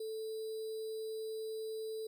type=tone with sample-and-hold; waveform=sine; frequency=440 Hz; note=A4; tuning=in tune; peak=-38 dBFS; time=0-2.07 s; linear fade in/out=5 ms; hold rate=4410 Hz; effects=none